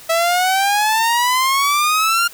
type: exponential sweep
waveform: sawtooth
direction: up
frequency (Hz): 652 to 1411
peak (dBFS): -10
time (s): 0.09-2.28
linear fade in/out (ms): 10
effects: white hiss -40 dBFS RMS until 2.33 s